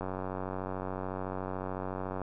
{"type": "click train", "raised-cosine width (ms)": 1, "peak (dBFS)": -22, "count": 208, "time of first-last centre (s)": [0.01, 2.217], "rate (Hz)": 93.8, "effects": []}